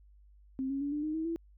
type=tone with pitch steps; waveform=sine; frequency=264.4 / 274.7 / 285.3 / 296.4 / 308 / 319.9 / 332.4 Hz; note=C4 / C#4 / C#4 / D4 / D#4 / D#4 / E4; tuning=+18 / -16 / +50 / +16 / -17 / +48 / +15 cents; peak=-31 dBFS; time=0.59-1.36 s; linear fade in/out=0 ms; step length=110 ms; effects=added 50 Hz sine -56 dBFS peak until 1.57 s